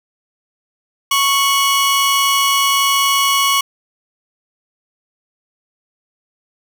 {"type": "tone pair together", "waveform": "sawtooth", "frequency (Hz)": [1106.9, 2938], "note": ["C#6", "F#7"], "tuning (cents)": [-3, -13], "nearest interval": "octave + perfect fourth", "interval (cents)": 1690, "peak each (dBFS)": [-10, -14], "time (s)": [1.11, 3.61], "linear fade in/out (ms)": 5, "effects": []}